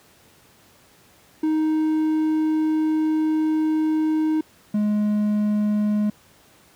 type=tone pair in turn; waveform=triangle; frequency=312.3 / 209.5 Hz; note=D#4 / G#3; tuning=+7 / +15 cents; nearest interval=perfect fifth; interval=692 cents; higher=first; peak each=-16 dBFS; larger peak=neither; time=1.43-4.41 / 4.74-6.1 s; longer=first; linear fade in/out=5 ms; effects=pink hiss -54 dBFS RMS until 6.75 s + high-pass 80 Hz 12 dB/octave